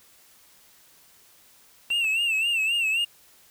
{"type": "tone with vibrato", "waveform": "triangle", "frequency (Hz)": 2698, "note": "E7", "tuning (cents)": 40, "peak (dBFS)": -20, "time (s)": [1.9, 3.05], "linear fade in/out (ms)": 10, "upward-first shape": "sine", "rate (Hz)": 3.8, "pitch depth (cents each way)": 91}
{"type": "clicks", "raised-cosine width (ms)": 0.3, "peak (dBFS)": [-26, -29], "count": 2, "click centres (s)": [1.903, 2.045]}
{"effects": ["white hiss -56 dBFS RMS until 3.5 s"]}